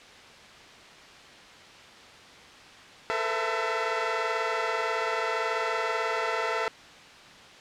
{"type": "tone cluster", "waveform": "15% pulse", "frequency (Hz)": [432.7, 450.9, 506, 666], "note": ["A4", "A4", "B4", "E5"], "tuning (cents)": [-29, 42, 42, 18], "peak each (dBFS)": [-31, -24, -27, -24], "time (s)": [3.1, 6.68], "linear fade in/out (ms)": 0, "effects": ["white hiss -48 dBFS RMS until 7.6 s", "low-pass 4000 Hz 12 dB/octave"]}